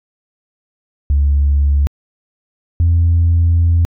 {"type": "tone pair in turn", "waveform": "sine", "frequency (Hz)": [71, 84.43], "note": ["C#2", "E2"], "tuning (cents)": [42, 42], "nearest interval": "minor third", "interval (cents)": 300, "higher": "second", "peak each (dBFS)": [-8, -7], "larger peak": "second", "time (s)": [[1.1, 1.87], [2.8, 3.85]], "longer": "second", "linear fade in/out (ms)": 0, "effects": ["tanh soft clip ceiling -6 dBFS"]}